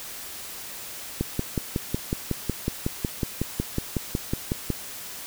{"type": "click train", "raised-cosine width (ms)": 3, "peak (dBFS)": -11, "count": 20, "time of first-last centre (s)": [1.21, 4.703], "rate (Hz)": 5.44, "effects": ["white hiss -38 dBFS RMS until 5.26 s"]}